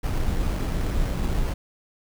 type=noise with sample-and-hold; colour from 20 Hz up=brown; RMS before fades=-24 dBFS; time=0.03-1.54 s; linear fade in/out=10 ms; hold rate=3675 Hz; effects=none